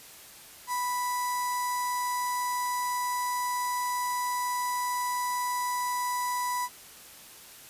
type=tone with notch filter; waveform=sawtooth; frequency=987.8 Hz; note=B5; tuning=in tune; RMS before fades=-30 dBFS; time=0.67-6.69 s; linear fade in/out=50 ms; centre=3000 Hz; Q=0.7; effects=white hiss -49 dBFS RMS until 7.69 s + resampled to 32000 Hz